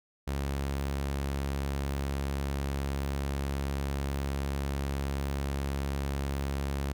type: tone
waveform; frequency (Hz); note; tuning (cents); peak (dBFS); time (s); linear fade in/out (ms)
sawtooth; 69.3; C#2; 0; -26; 0.27-6.93; 10
effects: none